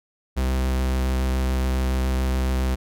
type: tone with vibrato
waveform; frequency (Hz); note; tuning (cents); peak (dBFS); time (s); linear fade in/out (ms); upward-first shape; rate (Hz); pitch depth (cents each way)
45% pulse; 64.7; C2; -19; -20; 0.36-2.76; 20; sine; 7.1; 9
effects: none